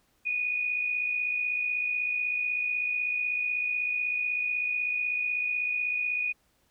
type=tone with amplitude modulation; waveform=sine; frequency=2469 Hz; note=D#7; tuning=14 cents flat; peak=-24 dBFS; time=0.25-6.33 s; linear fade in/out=20 ms; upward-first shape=sine; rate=56.1 Hz; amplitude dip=50%; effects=pink hiss -69 dBFS RMS until 6.7 s